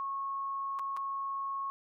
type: tone with dropouts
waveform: sine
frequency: 1096 Hz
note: C#6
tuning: 20 cents flat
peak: -33 dBFS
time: 0-1.7 s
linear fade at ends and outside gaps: 0 ms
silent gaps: 0.789-0.794 / 0.966-0.971 s
effects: none